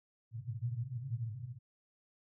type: band-pass noise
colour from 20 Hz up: pink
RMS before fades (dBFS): -40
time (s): 0.31-1.59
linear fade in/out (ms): 50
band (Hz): 110 to 130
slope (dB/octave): 96
effects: none